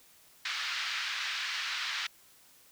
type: band-pass noise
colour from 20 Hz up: pink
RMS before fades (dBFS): -35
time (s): 0.45-2.07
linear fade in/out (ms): 5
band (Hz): 1400 to 4900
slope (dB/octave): 24
effects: white hiss -60 dBFS RMS until 2.71 s